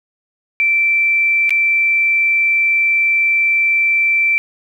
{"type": "tone with dropouts", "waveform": "sine", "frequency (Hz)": 2338, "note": "D7", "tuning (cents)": -8, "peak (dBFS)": -11, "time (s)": [0.6, 4.38], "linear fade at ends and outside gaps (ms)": 0, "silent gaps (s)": [1.494, 1.506], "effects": ["8-bit"]}